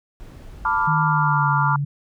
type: noise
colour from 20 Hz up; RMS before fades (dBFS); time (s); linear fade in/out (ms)
brown; -39; 0.2-0.87; 0
type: chord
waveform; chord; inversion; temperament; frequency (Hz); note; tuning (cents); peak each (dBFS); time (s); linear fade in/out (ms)
sine; B half-diminished seventh; third; equal with one note detuned; 890.2 / 987.8 / 1174.7 / 1396.9; A5 / B5 / D6 / F6; +20 / 0 / 0 / 0; -23; 0.65-1.76; 2
type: tone with pitch glide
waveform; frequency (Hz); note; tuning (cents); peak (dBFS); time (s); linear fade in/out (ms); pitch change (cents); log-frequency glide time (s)
sine; 155.56 to 142.65; D#3 to C#3; 0 to +50; -20; 0.87-1.85; 10; -150; 1.04-1.5
effects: none